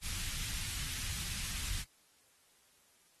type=band-stop noise; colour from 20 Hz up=pink; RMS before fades=-39 dBFS; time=0.01-1.85 s; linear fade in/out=50 ms; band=110 to 2200 Hz; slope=12 dB/octave; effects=white hiss -68 dBFS RMS until 3.2 s + AAC 32 kbps